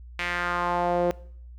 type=tone with band-pass filter sweep; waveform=sawtooth; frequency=175.6 Hz; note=F3; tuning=10 cents sharp; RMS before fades=-26 dBFS; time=0.19-1.11 s; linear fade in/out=0 ms; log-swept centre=2300 to 480 Hz; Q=2.5; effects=noise-tail reverb RT60 0.6 s tail -21 dB re dry + added 60 Hz sine -41 dBFS peak until 1.58 s